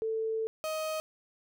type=tone pair in turn; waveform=sine / 35% pulse; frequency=444 / 627.9 Hz; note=A4 / D#5; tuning=+16 / +16 cents; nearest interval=tritone; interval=600 cents; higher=second; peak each=-29 / -30 dBFS; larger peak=first; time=0.02-0.47 / 0.64-1 s; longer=first; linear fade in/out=0 ms; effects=none